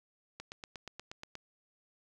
click train, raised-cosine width 0.2 ms, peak -26 dBFS, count 9, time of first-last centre 0.4-1.354 s, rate 8.39 Hz, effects none

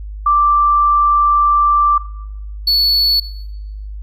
sine / triangle tone pair in turn, 1174.7 / 4427 Hz, D6 / C#8, 0 / -3 cents, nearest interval octave + major seventh, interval 2297 cents, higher second, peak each -9 dBFS, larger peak neither, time 0.26-1.98 / 2.67-3.2 s, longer first, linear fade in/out 5 ms, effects noise-tail reverb RT60 0.9 s tail -18 dB re dry + added 51 Hz sine -25 dBFS peak until 4.02 s

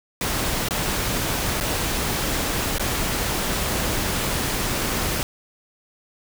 pink noise with dropouts, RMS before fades -24 dBFS, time 0.21-5.23 s, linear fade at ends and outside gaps 1 ms, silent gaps 0.686-0.708 / 1.602-1.609 / 2.783-2.796 s, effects none

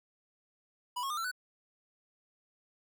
square tone with pitch steps, 984 / 1091.8 / 1211.4 / 1344.2 / 1491.5 Hz, B5 / C#6 / D#6 / E6 / F#6, -7 / -27 / -47 / +33 / +13 cents, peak -34 dBFS, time 0.96-1.315 s, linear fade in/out 10 ms, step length 71 ms, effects none

